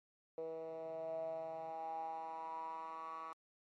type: tone with band-pass filter sweep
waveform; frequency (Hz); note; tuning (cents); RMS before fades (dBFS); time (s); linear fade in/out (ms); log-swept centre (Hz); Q
10% pulse; 161.7; E3; -33; -45; 0.38-3.33; 0; 510 to 1200; 8.5
effects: AAC 32 kbps